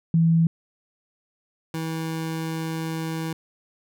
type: tone pair in turn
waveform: sine / 25% pulse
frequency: 164.81 / 161.6 Hz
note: E3 / E3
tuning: 0 / -34 cents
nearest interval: unison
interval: 34 cents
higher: first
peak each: -15 / -23 dBFS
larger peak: first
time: 0.14-0.47 / 1.74-3.33 s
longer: second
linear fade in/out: 2 ms
effects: none